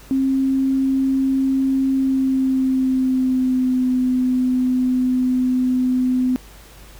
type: tone with pitch glide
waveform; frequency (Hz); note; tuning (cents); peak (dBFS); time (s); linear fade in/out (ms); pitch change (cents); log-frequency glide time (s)
sine; 267.1 to 253.9; C4 to B3; +36 to +48; -15; 0.11-6.36; 0; -88; 1.93-3.89
effects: added 50 Hz sine -43 dBFS peak until 6.99 s + pink hiss -45 dBFS RMS until 6.99 s